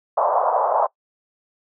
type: band-pass noise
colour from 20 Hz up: pink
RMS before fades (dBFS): -19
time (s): 0.17-0.87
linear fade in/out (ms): 10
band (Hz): 550 to 1100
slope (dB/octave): 48
effects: noise-tail reverb RT60 0.1 s tail -22 dB re dry